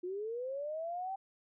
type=linear sweep; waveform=sine; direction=up; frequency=349.2 to 784 Hz; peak=-36 dBFS; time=0.03-1.16 s; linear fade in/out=10 ms; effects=none